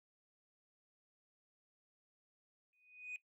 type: tone with exponential growth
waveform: sine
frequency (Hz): 2489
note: D#7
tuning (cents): 0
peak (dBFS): -38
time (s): 2.73-3.16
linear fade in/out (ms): 1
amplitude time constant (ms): 92
effects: noise-tail reverb RT60 0.1 s tail -18 dB re dry + tanh soft clip ceiling -40 dBFS